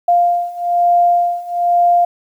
sine beating tone pair, 698.5 / 699.6 Hz, F5 / F5, 0 / +3 cents, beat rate 1.1 Hz, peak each -15 / -13 dBFS, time 0.08-2.05 s, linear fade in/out 5 ms, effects 8-bit

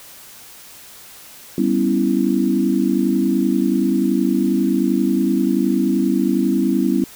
sine chord, C# half-diminished seventh, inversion second, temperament equal, 196 / 246.9 / 277.2 / 329.6 Hz, G3 / B3 / C#4 / E4, 0 / 0 / 0 / 0 cents, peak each -20 dBFS, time 1.58-7.04 s, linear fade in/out 2 ms, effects white hiss -41 dBFS RMS until 7.15 s

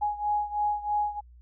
sine beating tone pair, 832 / 835.1 Hz, G#5 / G#5, +3 / +9 cents, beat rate 3.1 Hz, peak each -27 / -30 dBFS, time 0.01-1.21 s, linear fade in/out 20 ms, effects added 60 Hz sine -49 dBFS peak until 1.41 s

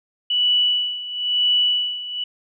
sine tone with tremolo, 2956 Hz, F#7, 2 cents flat, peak -14 dBFS, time 0.3-2.24 s, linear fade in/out 5 ms, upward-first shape sine, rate 1 Hz, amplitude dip 80%, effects none

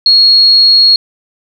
sine tone, 4306 Hz, C8, 49 cents sharp, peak -3 dBFS, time 0.06-0.96 s, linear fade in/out 2 ms, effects 7-bit

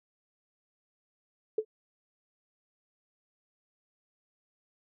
sine tone with exponential decay, 434.3 Hz, A4, 23 cents flat, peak -21 dBFS, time 1.58-1.65 s, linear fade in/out 5 ms, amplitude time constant 15 ms, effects none

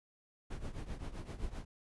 brown noise with tremolo, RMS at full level -38 dBFS, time 0.5-1.65 s, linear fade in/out 10 ms, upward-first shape triangle, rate 7.7 Hz, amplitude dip 85%, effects resampled to 24000 Hz

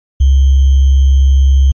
sine tone with sample-and-hold, 67.3 Hz, C2, 49 cents sharp, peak -4 dBFS, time 0.2-1.72 s, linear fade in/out 10 ms, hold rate 3150 Hz, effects MP3 32 kbps

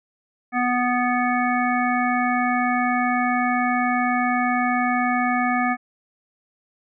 harmonic tone, 246.9 Hz, B3, in tune, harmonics 1 / 3 / 5 / 7 / 9, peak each -23 / -23 / -26 / -27 / -28 dBFS, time 0.52-5.77 s, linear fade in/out 50 ms, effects none

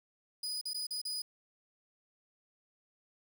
35% pulse tone with dropouts, 4959 Hz, D#8, 7 cents flat, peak -34 dBFS, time 0.43-1.22 s, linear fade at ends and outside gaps 5 ms, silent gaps 0.613-0.654 / 0.734-0.744 / 0.868-0.907 / 1.016-1.051 s, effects 11-bit

